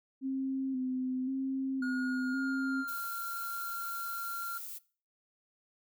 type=tone with vibrato; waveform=sine; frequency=261.6 Hz; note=C4; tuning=in tune; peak=-31 dBFS; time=0.21-2.85 s; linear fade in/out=50 ms; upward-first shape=square; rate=0.94 Hz; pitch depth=32 cents each way
type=tone with pitch glide; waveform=triangle; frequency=1437 to 1381.7 Hz; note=F6 to F6; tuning=+49 to -19 cents; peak=-34 dBFS; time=1.82-4.58 s; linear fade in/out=5 ms; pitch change=-68 cents; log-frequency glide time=2.1-3.06 s
type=noise; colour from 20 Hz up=violet; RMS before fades=-43 dBFS; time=2.87-4.79 s; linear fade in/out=20 ms
effects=noise-tail reverb RT60 0.4 s tail -20 dB re dry